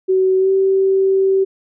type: tone with pitch glide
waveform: sine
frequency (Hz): 376.6 to 385.2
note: F#4 to G4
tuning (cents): +31 to -30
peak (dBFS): -11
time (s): 0.08-1.45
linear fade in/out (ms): 20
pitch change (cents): +39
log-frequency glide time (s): 0.38-0.5
effects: none